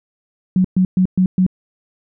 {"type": "tone bursts", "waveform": "sine", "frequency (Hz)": 185, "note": "F#3", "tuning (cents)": 0, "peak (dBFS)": -10, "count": 5, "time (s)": [0.56, 1.465], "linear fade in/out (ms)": 2, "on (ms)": 85, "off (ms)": 120, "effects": []}